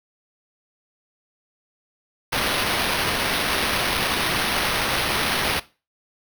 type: noise with sample-and-hold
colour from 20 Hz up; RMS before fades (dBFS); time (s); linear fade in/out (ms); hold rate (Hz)
violet; -23; 2.32-5.6; 10; 7350
effects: noise-tail reverb RT60 0.3 s tail -18 dB re dry